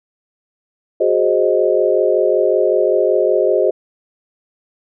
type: chord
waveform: sine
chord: Ab dominant seventh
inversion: third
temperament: equal with one note detuned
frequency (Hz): 370 / 415.3 / 528.1 / 622.3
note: Gb4 / Ab4 / C5 / Eb5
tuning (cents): 0 / 0 / +16 / 0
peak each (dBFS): -17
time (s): 1-3.71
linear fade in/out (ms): 10
effects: none